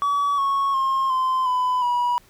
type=tone with pitch steps; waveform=triangle; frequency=1139 / 1103.4 / 1068.9 / 1035.5 / 1003.1 / 971.7 Hz; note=C#6 / C#6 / C6 / C6 / B5 / B5; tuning=+47 / -8 / +37 / -18 / +27 / -28 cents; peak=-16 dBFS; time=0.02-2.18 s; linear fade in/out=0 ms; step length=360 ms; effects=tanh soft clip ceiling -12 dBFS + pink hiss -55 dBFS RMS until 2.29 s